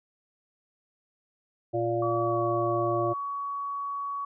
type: harmonic tone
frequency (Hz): 116.54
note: A#2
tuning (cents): 0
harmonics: 1 / 3 / 5 / 6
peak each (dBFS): -33 / -28 / -30 / -32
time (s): 1.73-3.14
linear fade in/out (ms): 20
type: tone with pitch glide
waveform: sine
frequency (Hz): 1140 to 1125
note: C#6 to C#6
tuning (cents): +48 to +25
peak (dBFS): -30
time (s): 2.02-4.25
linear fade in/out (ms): 5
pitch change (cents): -23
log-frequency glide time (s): 2.23-2.38
effects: none